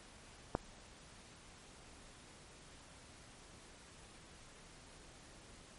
click, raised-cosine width 1 ms, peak -18 dBFS, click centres 0.551 s, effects pink hiss -58 dBFS RMS until 5.78 s + MP3 48 kbps

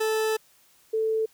40% pulse / sine tone pair in turn, 437.6 / 441.4 Hz, A4 / A4, -9 / +5 cents, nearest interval unison, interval 14 cents, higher second, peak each -22 dBFS, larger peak neither, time 0-0.37 / 0.93-1.26 s, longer first, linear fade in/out 10 ms, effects white hiss -60 dBFS RMS until 1.33 s

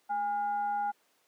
sine tone with frequency modulation, 819 Hz, G#5, 24 cents flat, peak -28 dBFS, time 0.09-0.92 s, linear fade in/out 20 ms, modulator 599 Hz, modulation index 0.43, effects pink hiss -69 dBFS RMS until 1.27 s + high-pass 400 Hz 12 dB/octave

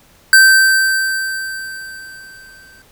square tone with exponential decay, 1555 Hz, G6, 14 cents flat, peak -4 dBFS, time 0.33-2.82 s, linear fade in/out 1 ms, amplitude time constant 540 ms, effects pink hiss -49 dBFS RMS until 2.91 s

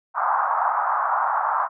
white band-pass noise, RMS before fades -22 dBFS, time 0.14-1.69 s, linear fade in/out 50 ms, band 730 to 1300 Hz, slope 48 dB/octave, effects none

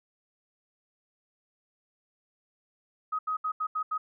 sine tone bursts at uneven times, 1261 Hz, D#6, 23 cents sharp, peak -27 dBFS, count 6, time 3.12-3.19 / 3.27-3.37 / 3.44-3.52 / 3.6-3.67 / 3.75-3.83 / 3.91-3.98 s, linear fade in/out 10 ms, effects none

